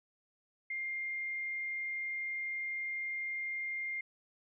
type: tone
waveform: sine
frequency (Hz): 2112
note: C7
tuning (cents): +16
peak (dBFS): -35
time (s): 0.7-4.01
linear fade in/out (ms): 5
effects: none